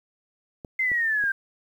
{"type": "clicks", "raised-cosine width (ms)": 2, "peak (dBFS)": [-24, -26, -30], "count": 3, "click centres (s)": [0.648, 0.917, 1.239]}
{"type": "exponential sweep", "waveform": "sine", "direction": "down", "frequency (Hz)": [2095, 1568], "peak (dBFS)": -21, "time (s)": [0.79, 1.32], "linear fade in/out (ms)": 5}
{"effects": ["9-bit"]}